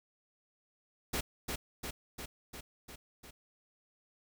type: noise with echo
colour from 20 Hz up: pink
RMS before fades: -34 dBFS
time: 1.13-1.21 s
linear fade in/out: 10 ms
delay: 350 ms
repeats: 6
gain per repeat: -3 dB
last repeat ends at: 3.31 s
effects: none